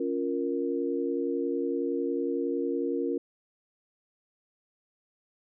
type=chord; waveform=sine; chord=Bb minor; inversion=first; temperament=equal with one note detuned; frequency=278.3 / 349.2 / 466.2 Hz; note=Db4 / F4 / Bb4; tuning=+7 / 0 / 0 cents; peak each=-31 dBFS; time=0-3.18 s; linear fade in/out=5 ms; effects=none